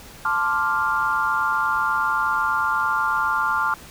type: chord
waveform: sine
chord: D minor seventh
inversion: second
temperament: equal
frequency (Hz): 880 / 1046.5 / 1174.7 / 1396.9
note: A5 / C6 / D6 / F6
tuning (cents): 0 / 0 / 0 / 0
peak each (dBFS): -26 / -26 / -25 / -22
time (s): 0.25-3.74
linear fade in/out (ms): 2
effects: pink hiss -43 dBFS RMS until 3.9 s